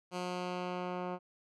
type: tone with low-pass filter sweep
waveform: 10% pulse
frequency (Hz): 180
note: F#3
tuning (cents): -47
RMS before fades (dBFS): -38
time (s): 0.11-1.19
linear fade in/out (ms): 50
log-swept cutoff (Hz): 7800 to 1400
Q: 0.77
effects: none